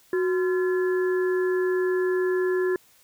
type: harmonic tone with a mistuned harmonic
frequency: 343.2 Hz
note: F4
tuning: 30 cents flat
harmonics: 1 / 3 / 4 / 5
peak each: -21 / -38 / -41 / -33 dBFS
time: 0.13-2.76 s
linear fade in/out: 2 ms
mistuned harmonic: 1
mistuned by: +120 cents
effects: white hiss -58 dBFS RMS until 3.03 s

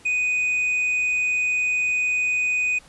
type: tone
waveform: triangle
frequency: 2489 Hz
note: D#7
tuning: in tune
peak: -18 dBFS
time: 0.05-2.79 s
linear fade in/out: 10 ms
effects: pink hiss -51 dBFS RMS until 2.88 s + resampled to 24000 Hz

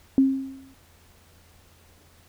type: tone with exponential decay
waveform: sine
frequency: 268 Hz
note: C4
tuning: 42 cents sharp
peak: -12 dBFS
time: 0.18-0.74 s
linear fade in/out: 1 ms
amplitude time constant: 120 ms
effects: added 84 Hz sine -57 dBFS peak until 2.28 s + pink hiss -57 dBFS RMS until 2.28 s

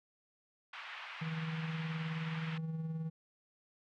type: band-pass noise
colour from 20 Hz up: white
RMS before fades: -47 dBFS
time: 0.73-2.58 s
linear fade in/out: 5 ms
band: 860 to 2800 Hz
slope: 24 dB/octave
type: tone with tremolo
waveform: triangle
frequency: 160.9 Hz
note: E3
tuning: 42 cents flat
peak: -32 dBFS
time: 1.21-3.1 s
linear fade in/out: 10 ms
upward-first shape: triangle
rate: 19 Hz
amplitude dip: 50%
effects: none

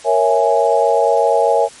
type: chord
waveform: sine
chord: A# half-diminished seventh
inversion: none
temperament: equal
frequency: 466.2 / 554.4 / 659.3 / 830.6 Hz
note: A#4 / C#5 / E5 / G#5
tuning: 0 / 0 / 0 / 0 cents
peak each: -16 dBFS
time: 0.04-1.69 s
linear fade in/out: 50 ms
effects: white hiss -39 dBFS RMS until 1.8 s + MP3 48 kbps

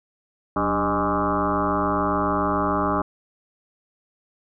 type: tone with frequency modulation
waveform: sine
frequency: 719 Hz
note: F#5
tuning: 50 cents flat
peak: -19 dBFS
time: 0.56-3.02 s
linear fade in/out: 5 ms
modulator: 107 Hz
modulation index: 5.4
effects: none

